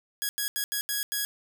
5% pulse tone bursts at uneven times, 1661.2 Hz, G#6, in tune, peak -16 dBFS, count 6, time 0.22-0.29 / 0.38-0.48 / 0.56-0.64 / 0.72-0.81 / 0.89-1.03 / 1.12-1.25 s, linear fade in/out 0 ms, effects none

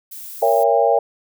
violet noise, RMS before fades -34 dBFS, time 0.11-0.64 s, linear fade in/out 10 ms
sine chord, A# diminished seventh, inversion none, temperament just, 466.2 / 559.4 / 671.3 / 805.5 Hz, A#4 / C#5 / E5 / G5, 0 / +16 / +31 / +47 cents, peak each -18 dBFS, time 0.42-0.99 s, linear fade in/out 5 ms
effects none

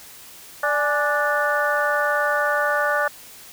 harmonic tone with a mistuned harmonic, 293.7 Hz, D4, in tune, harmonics 2 / 3 / 4 / 5 / 6, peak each -23 / -28 / -25 / -23 / -26 dBFS, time 0.63-3.08 s, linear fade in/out 5 ms, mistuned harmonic 3, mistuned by -79 cents, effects white hiss -43 dBFS RMS until 3.52 s

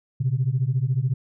sine beating tone pair, 122.5 / 136.5 Hz, B2 / C#3, -14 / -26 cents, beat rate 14 Hz, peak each -22 dBFS, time 0.2-1.14 s, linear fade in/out 10 ms, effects tanh soft clip ceiling -13 dBFS

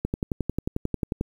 click train, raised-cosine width 3 ms, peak -12 dBFS, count 14, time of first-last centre 0.05-1.211 s, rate 11.2 Hz, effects 8-bit

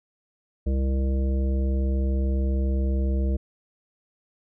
harmonic tone, 66.4 Hz, C2, 26 cents sharp, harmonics 1 / 3 / 5 / 7 / 9, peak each -21 / -31 / -35 / -38 / -40 dBFS, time 0.66-3.37 s, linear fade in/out 10 ms, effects none

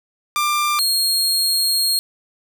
sawtooth tone pair in turn, 1189 / 4257 Hz, D6 / C8, +21 / +29 cents, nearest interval octave + minor seventh, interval 2208 cents, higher second, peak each -13 / -13 dBFS, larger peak neither, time 0.36-0.79 / 0.79-1.99 s, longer second, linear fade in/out 0 ms, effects none

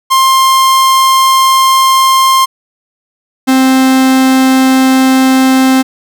45% pulse tone pair in turn, 1057 / 262.3 Hz, C6 / C4, +17 / +4 cents, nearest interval 2 octaves, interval 2413 cents, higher first, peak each -5 dBFS, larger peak neither, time 0.1-2.46 / 3.47-5.83 s, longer neither, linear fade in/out 20 ms, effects none

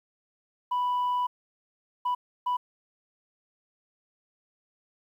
sine tone bursts at uneven times, 987.8 Hz, B5, in tune, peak -22 dBFS, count 3, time 0.71-1.27 / 2.05-2.15 / 2.46-2.57 s, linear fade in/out 10 ms, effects tanh soft clip ceiling -23 dBFS + 10-bit

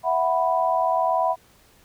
sine chord, E suspended second, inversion none, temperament equal, 659.3 / 740 / 987.8 Hz, E5 / F#5 / B5, 0 / 0 / 0 cents, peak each -23 dBFS, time 0.03-1.36 s, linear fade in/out 50 ms, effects pink hiss -56 dBFS RMS until 1.84 s

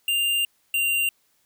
square tone pair in turn, 2794 / 2776 Hz, F7 / F7, 0 / -11 cents, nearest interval unison, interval 11 cents, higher first, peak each -21 dBFS, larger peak neither, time 0.08-0.45 / 0.74-1.09 s, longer first, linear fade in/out 2 ms, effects white hiss -66 dBFS RMS until 1.45 s

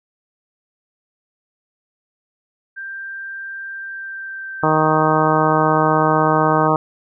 sine tone with pitch glide, 1580 to 1537.7 Hz, G6 to G6, +13 to -34 cents, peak -27 dBFS, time 2.76-6.68 s, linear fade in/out 20 ms, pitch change -47 cents, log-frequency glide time 3.72-5.68 s
harmonic tone, 156 Hz, D#3, 5 cents sharp, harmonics 1 / 2 / 3 / 4 / 5 / 6 / 7 / 8, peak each -21 / -21 / -21 / -21 / -21 / -21 / -21 / -21 dBFS, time 4.63-6.76 s, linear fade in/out 2 ms
effects none

